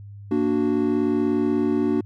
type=chord; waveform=triangle; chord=Bb augmented; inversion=none; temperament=equal; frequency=233.1 / 293.7 / 370 Hz; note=Bb3 / D4 / F#4; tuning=0 / 0 / 0 cents; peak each=-22 / -20 / -22 dBFS; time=0.31-2.01 s; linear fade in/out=5 ms; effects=added 101 Hz sine -37 dBFS peak until 2.05 s